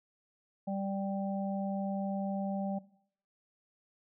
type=harmonic tone; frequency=196 Hz; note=G3; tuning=in tune; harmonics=1 / 3 / 4; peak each=-34 / -39 / -40 dBFS; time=0.67-2.79 s; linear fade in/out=10 ms; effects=noise-tail reverb RT60 0.6 s tail -18 dB re dry